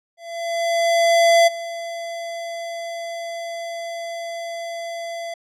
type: tone with ADSR envelope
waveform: square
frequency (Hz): 676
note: E5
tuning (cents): +43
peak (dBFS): -11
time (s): 0.17-5.34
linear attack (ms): 1300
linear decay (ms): 17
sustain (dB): -17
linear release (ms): 4
effects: low-pass 8000 Hz 12 dB/octave